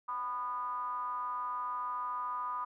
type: ring-modulated tone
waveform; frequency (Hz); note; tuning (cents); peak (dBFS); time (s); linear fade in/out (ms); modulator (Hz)
triangle; 116.6; A#2; +1; -29; 0.08-2.65; 10; 1110
effects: none